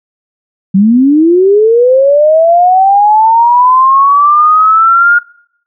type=linear sweep; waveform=sine; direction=up; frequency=184.2 to 1430 Hz; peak=-3 dBFS; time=0.74-5.19 s; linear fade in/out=10 ms; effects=noise-tail reverb RT60 0.7 s tail -25 dB re dry